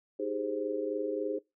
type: chord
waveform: sine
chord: Ab major seventh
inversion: second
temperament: equal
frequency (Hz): 311.1 / 392 / 415.3 / 523.3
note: Eb4 / G4 / Ab4 / C5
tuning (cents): 0 / 0 / 0 / 0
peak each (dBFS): -37 / -39 / -34 / -36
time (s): 0.19-1.39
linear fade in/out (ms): 10
effects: noise-tail reverb RT60 0.2 s tail -21 dB re dry